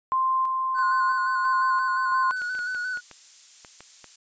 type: tone with tremolo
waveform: sine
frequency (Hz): 1046.5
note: C6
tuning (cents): 0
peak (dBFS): -20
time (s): 0.12-2.31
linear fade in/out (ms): 0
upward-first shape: square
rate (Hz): 1.5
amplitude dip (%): 30
type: tone with vibrato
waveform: triangle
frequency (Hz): 1480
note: F#6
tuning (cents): 0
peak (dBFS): -25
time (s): 0.74-3.01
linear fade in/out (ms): 50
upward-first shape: square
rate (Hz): 5.7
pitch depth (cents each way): 29
type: noise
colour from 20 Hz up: violet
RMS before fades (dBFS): -40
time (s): 2.36-4.16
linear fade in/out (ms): 5
type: clicks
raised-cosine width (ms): 0.3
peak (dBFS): -27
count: 9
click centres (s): 2.418 / 2.551 / 2.591 / 2.748 / 2.973 / 3.113 / 3.648 / 3.806 / 4.043
effects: resampled to 16000 Hz